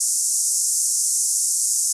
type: band-pass noise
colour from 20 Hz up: white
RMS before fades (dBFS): -21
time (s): 0-1.93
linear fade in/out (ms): 10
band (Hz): 5800 to 10000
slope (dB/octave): 48
effects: resampled to 32000 Hz